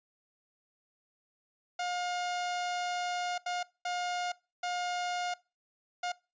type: tone bursts at uneven times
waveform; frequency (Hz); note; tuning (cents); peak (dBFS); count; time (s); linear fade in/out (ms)
sawtooth; 713; F5; +36; -28; 5; 1.79-3.38 / 3.46-3.63 / 3.85-4.32 / 4.63-5.34 / 6.03-6.12; 5
effects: noise-tail reverb RT60 0.3 s tail -23 dB re dry + resampled to 16000 Hz